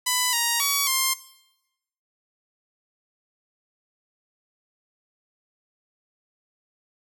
5% pulse tone with pitch steps, 998 / 939 / 1130 / 1056 Hz, B5 / A#5 / C#6 / C6, +18 / +12 / +33 / +16 cents, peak -9 dBFS, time 0.06-1.14 s, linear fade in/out 10 ms, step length 270 ms, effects noise-tail reverb RT60 0.9 s tail -18 dB re dry

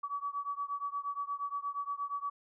sine beating tone pair, 1137 / 1145.5 Hz, C#6 / D6, +44 / -44 cents, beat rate 8.5 Hz, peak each -37 / -38 dBFS, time 0.03-2.3 s, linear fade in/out 10 ms, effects none

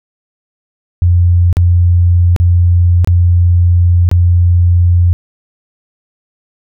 sine tone with dropouts, 87.7 Hz, F2, 8 cents sharp, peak -5 dBFS, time 1.02-5.13 s, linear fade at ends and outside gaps 0 ms, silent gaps 1.528-1.569 / 2.363-2.4 / 3.046-3.074 / 4.09-4.114 s, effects none

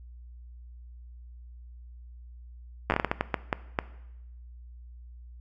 slowing click train, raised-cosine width 0.5 ms, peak -9 dBFS, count 12, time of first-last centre 2.9-3.789 s, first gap 9 ms, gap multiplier 1.4, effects noise-tail reverb RT60 0.9 s tail -17 dB re dry + added 60 Hz sine -44 dBFS peak until 5.4 s

